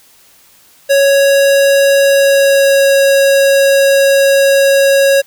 square tone with pitch glide, 554.4 to 550.6 Hz, C#5 to C#5, 0 to -12 cents, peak -7 dBFS, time 0.89-5.22 s, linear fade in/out 20 ms, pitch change -12 cents, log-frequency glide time 2.02-2.92 s, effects white hiss -46 dBFS RMS until 5.26 s

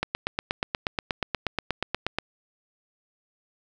click train, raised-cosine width 0.3 ms, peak -9 dBFS, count 19, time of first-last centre 0.03-2.186 s, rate 8.35 Hz, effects none

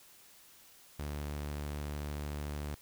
sawtooth tone, 73.42 Hz, D2, in tune, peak -33 dBFS, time 0.99-2.75 s, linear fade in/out 5 ms, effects white hiss -59 dBFS RMS until 2.81 s

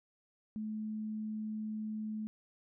sine tone, 215.7 Hz, A3, 34 cents flat, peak -36 dBFS, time 0.56-2.27 s, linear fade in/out 0 ms, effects none

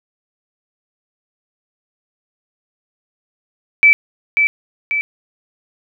sine tone with echo, 2313 Hz, D7, 27 cents flat, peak -5 dBFS, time 3.83-3.93 s, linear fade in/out 0 ms, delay 540 ms, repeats 2, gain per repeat -5 dB, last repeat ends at 5.01 s, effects none

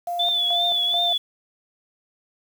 sine tone with tremolo, 698.5 Hz, F5, in tune, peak -24 dBFS, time 0.07-1.13 s, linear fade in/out 5 ms, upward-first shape square, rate 2.3 Hz, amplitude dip 75%
sine tone with vibrato, 3485 Hz, A7, 17 cents flat, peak -19 dBFS, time 0.19-1.18 s, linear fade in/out 10 ms, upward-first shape triangle, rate 2.7 Hz, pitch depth 68 cents each way
effects 7-bit

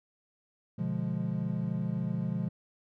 triangle chord, B diminished seventh, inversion none, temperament equal, 123.47 / 146.83 / 174.61 / 207.7 Hz, B2 / D3 / F3 / Ab3, 0 / 0 / 0 / 0 cents, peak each -34 / -35 / -31 / -34 dBFS, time 0.78-2.49 s, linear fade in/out 10 ms, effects none

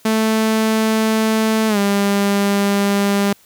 sawtooth tone with pitch glide, 220 to 200.6 Hz, A3 to G3, 0 to +40 cents, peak -10 dBFS, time 0.05-3.33 s, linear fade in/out 5 ms, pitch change -160 cents, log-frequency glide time 1.68-1.78 s, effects white hiss -51 dBFS RMS until 3.45 s

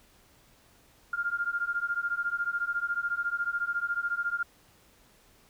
sine beating tone pair, 1396.9 / 1410.9 Hz, F6 / F6, 0 / +17 cents, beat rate 14 Hz, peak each -31 / -31 dBFS, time 1.13-4.43 s, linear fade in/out 5 ms, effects pink hiss -61 dBFS RMS until 5.49 s

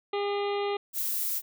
harmonic tone, 405.3 Hz, G#4, 42 cents flat, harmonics 1 / 2 / 3 / 5 / 6 / 7 / 8 / 9 / 10, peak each -28 / -34 / -38 / -42 / -44 / -45 / -46 / -47 / -48 dBFS, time 0.13-0.77 s, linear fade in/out 5 ms
violet noise, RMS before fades -30 dBFS, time 0.93-1.42 s, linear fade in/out 50 ms
effects none

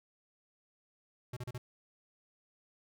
square tone bursts, 123.47 Hz, B2, in tune, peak -39 dBFS, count 4, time 1.33-1.58 s, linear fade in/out 5 ms, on 37 ms, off 34 ms, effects none

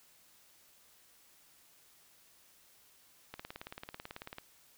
click train, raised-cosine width 0.3 ms, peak -27 dBFS, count 20, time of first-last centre 3.34-4.384 s, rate 18.2 Hz, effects white hiss -64 dBFS RMS until 4.77 s

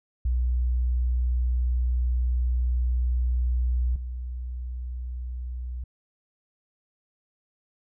sine tone pair in turn, 61.4 / 61.73 Hz, B1 / B1, -9 / 0 cents, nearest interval unison, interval 9 cents, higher second, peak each -21 / -30 dBFS, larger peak first, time 0.25-3.96 / 3.96-5.84 s, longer first, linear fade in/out 5 ms, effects none

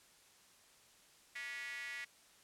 square tone with high-pass filter, 129.7 Hz, C3, 15 cents flat, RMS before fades -45 dBFS, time 1.35-2.05 s, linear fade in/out 10 ms, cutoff 2000 Hz, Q 6.6, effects white hiss -65 dBFS RMS until 2.43 s + low-pass 10000 Hz 12 dB/octave

